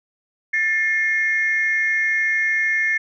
sine tone pair together, 1771 / 2138 Hz, A6 / C7, +11 / +37 cents, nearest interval minor third, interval 326 cents, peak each -19 dBFS, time 0.53-2.98 s, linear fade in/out 10 ms, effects tanh soft clip ceiling -10 dBFS

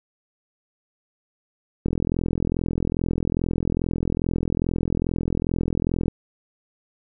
click train, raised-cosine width 3 ms, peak -10 dBFS, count 180, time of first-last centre 1.86-6.082 s, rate 42.4 Hz, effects none

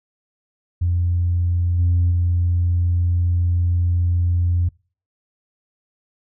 sine tone with level steps, 87.31 Hz, F2, in tune, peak -15 / -12 / -14 dBFS, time 0.81-4.69 s, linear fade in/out 10 ms, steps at 1.78 / 2.1 s, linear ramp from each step 20 ms, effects noise-tail reverb RT60 0.4 s tail -26 dB re dry + tanh soft clip ceiling -11 dBFS

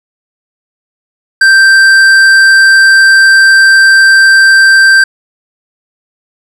sine tone with tanh clipping, 1568 Hz, G6, in tune, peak -3 dBFS, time 1.41-5.04 s, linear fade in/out 5 ms, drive 11 dB, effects none

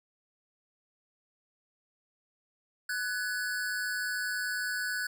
square tone pair together, 1491.8 / 1687 Hz, F#6 / G#6, +14 / +27 cents, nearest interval major second, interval 213 cents, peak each -33 / -37 dBFS, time 2.89-5.07 s, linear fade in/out 5 ms, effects none

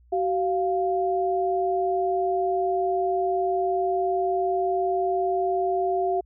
sine tone pair together, 378.7 / 698.5 Hz, F#4 / F5, +40 / 0 cents, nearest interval major seventh, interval 1060 cents, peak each -24 / -24 dBFS, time 0.12-6.21 s, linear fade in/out 10 ms, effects added 60 Hz sine -53 dBFS peak until 6.25 s

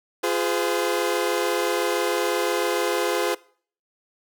sawtooth chord, F minor, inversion none, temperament equal with one note detuned, 349.2 / 415.3 / 510.1 Hz, F4 / Ab4 / C5, 0 / 0 / -44 cents, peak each -22 dBFS, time 0.23-3.35 s, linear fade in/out 10 ms, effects noise-tail reverb RT60 0.5 s tail -22 dB re dry

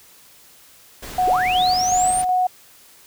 pink noise, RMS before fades -34 dBFS, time 1.02-2.25 s, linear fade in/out 10 ms
sine tone with tremolo, 734 Hz, F#5, 14 cents flat, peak -15 dBFS, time 1.18-2.47 s, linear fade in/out 5 ms, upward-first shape square, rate 2.7 Hz, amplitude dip 30%
sine linear sweep, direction up, 293.7 to 9397 Hz, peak -21 dBFS, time 1.27-2.22 s, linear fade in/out 10 ms
effects white hiss -49 dBFS RMS until 3.06 s

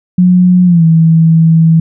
sine tone with pitch glide, 180.6 to 162.77 Hz, F#3 to E3, -42 to -22 cents, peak -3 dBFS, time 0.18-1.8 s, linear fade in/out 5 ms, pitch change -180 cents, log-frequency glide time 0.65-0.84 s, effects none

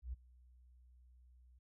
sine tone with ADSR envelope, 61.74 Hz, B1, in tune, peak -38 dBFS, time 0.02-1.59 s, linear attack 110 ms, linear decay 17 ms, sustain -23 dB, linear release 10 ms, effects none

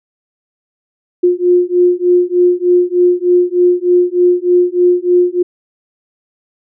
sine beating tone pair, 354.6 / 357.9 Hz, F4 / F4, +26 / +42 cents, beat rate 3.3 Hz, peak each -11 dBFS, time 1.23-5.43 s, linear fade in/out 10 ms, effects none

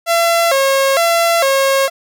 sawtooth tone with vibrato, 606 Hz, D#5, 46 cents flat, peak -7 dBFS, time 0.06-1.9 s, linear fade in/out 50 ms, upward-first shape square, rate 1.1 Hz, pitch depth 190 cents each way, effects none

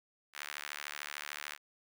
sawtooth tone with high-pass filter, 73.42 Hz, D2, in tune, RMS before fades -44 dBFS, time 0.33-1.58 s, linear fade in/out 50 ms, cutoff 1700 Hz, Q 1.4, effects none

